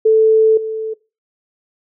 sine tone with level steps, 440 Hz, A4, in tune, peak -7 / -19 dBFS, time 0.05-0.94 s, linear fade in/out 10 ms, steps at 0.57 s, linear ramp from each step 5 ms, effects noise-tail reverb RT60 0.3 s tail -22 dB re dry

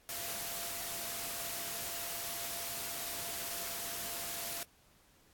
sine tone in noise, 685 Hz, F5, 34 cents flat, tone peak -51 dBFS, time 0.09-4.63 s, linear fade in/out 0 ms, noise white, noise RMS -40 dBFS, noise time 0.09-4.63 s, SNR -14 dB, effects pink hiss -66 dBFS RMS until 5.33 s + AAC 64 kbps

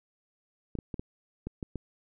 clicks, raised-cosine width 3 ms, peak -22 dBFS, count 7, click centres 0.753 / 0.788 / 0.942 / 0.995 / 1.47 / 1.628 / 1.757 s, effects none

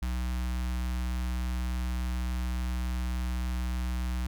square tone with notch filter, 61.74 Hz, B1, in tune, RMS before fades -31 dBFS, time 0.02-4.27 s, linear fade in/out 5 ms, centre 470 Hz, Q 0.81, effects none

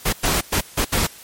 pink noise bursts at uneven times, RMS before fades -19 dBFS, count 5, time 0.05-0.13 / 0.23-0.41 / 0.52-0.61 / 0.77-0.85 / 0.92-1.07 s, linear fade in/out 10 ms, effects white hiss -42 dBFS RMS until 1.23 s + MP3 64 kbps

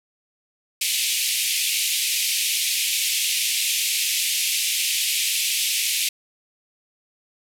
pink band-pass noise, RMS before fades -23 dBFS, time 0.81-6.09 s, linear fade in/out 5 ms, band 2300 to 14000 Hz, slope 48 dB/octave, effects none

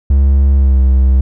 triangle tone with pitch glide, 68.6 to 65.5 Hz, C#2 to C2, -17 to +2 cents, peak -4 dBFS, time 0.1-1.21 s, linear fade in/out 5 ms, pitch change -81 cents, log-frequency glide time 0.55-0.8 s, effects none

